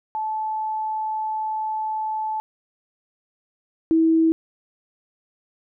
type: tone pair in turn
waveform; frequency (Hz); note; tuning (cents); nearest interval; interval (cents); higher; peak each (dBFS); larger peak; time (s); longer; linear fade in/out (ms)
sine; 869 / 324.3; A5 / E4; -22 / -28; octave + perfect fourth; 1706; first; -23 / -14; second; 0.15-2.4 / 3.91-4.32; first; 0
effects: none